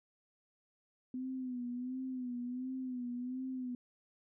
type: tone with vibrato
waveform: sine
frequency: 251.8 Hz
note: B3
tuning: 34 cents sharp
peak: -37 dBFS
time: 1.14-3.75 s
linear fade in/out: 2 ms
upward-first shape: sine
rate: 1.4 Hz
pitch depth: 63 cents each way
effects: none